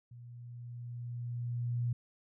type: tone with level ramp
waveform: sine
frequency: 120.3 Hz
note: B2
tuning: 45 cents flat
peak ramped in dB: -48 to -29 dBFS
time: 0.11-1.93 s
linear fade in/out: 5 ms
effects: none